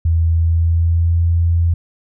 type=tone with pitch glide; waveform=sine; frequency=82.41 to 84.53 Hz; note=E2 to E2; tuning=0 to +44 cents; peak=-11 dBFS; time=0.05-1.74 s; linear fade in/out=5 ms; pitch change=+44 cents; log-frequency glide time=0.33-1.22 s; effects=none